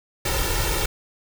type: noise with comb filter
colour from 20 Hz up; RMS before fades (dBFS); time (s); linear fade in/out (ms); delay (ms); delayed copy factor
pink; -23; 0.25-0.86; 5; 2.2; +0.9
effects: none